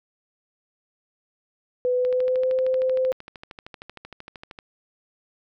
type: tone with pitch glide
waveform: sine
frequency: 498.7 to 516.9 Hz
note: B4 to C5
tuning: +17 to -21 cents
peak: -19 dBFS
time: 1.85-3.12 s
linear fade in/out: 0 ms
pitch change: +62 cents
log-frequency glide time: 1.95-2.53 s
type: click train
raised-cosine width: 0.3 ms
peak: -23 dBFS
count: 34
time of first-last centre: 2.05-4.588 s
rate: 13 Hz
effects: none